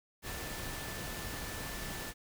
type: tone in noise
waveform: sine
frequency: 1760 Hz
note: A6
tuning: in tune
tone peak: -49 dBFS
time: 0.22-2.14 s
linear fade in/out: 50 ms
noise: pink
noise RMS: -41 dBFS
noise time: 0.22-2.14 s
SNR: -11 dB
effects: none